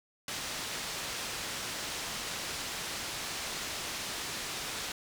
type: low-pass noise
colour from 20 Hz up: white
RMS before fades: -38 dBFS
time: 0.28-4.92 s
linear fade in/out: 2 ms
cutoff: 6100 Hz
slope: 12 dB/octave
effects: none